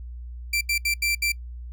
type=tone bursts at uneven times; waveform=sawtooth; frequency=2349 Hz; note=D7; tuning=in tune; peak=-18 dBFS; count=5; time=0.53-0.61 / 0.69-0.78 / 0.85-0.94 / 1.02-1.15 / 1.22-1.32 s; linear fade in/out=5 ms; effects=noise-tail reverb RT60 0.1 s tail -24 dB re dry + added 60 Hz sine -34 dBFS peak until 1.72 s